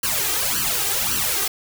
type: noise with flanger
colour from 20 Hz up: white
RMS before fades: -22 dBFS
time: 0.03-1.48 s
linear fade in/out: 5 ms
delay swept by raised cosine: 0.67 to 2.57 ms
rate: 1.8 Hz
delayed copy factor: +0.95
effects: none